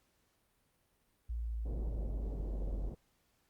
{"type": "exponential sweep", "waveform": "sine", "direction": "down", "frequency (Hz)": [58.27, 46.25], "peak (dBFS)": -35, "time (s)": [1.29, 2.9], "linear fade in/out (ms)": 10}
{"type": "low-pass noise", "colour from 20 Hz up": "pink", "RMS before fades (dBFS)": -45, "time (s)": [1.65, 2.95], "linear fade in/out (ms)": 10, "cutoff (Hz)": 590, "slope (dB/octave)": 24}
{"effects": ["pink hiss -75 dBFS RMS until 3.49 s", "Opus 48 kbps"]}